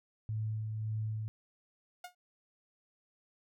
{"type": "tone with tremolo", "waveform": "sine", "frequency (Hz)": 108.9, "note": "A2", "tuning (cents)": -17, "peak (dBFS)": -32, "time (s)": [0.29, 1.28], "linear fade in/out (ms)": 0, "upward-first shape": "sine", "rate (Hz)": 1.8, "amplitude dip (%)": 30}
{"type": "tone with exponential decay", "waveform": "sawtooth", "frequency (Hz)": 718, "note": "F5", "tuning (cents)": 48, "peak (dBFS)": -36, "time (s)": [2.04, 2.15], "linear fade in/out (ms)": 5, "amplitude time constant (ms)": 23}
{"effects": []}